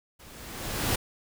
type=noise with level ramp; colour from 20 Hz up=pink; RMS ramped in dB=-51 to -25 dBFS; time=0.19-0.96 s; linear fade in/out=10 ms; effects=none